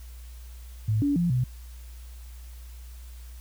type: tone with pitch steps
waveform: sine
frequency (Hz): 108.1 / 285.6 / 173.2 / 125.5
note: A2 / D4 / F3 / B2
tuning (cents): -30 / -48 / -14 / +28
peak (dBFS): -21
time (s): 0.88-1.44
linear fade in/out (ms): 5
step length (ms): 140
effects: added 60 Hz sine -40 dBFS peak until 3.4 s + white hiss -55 dBFS RMS until 3.4 s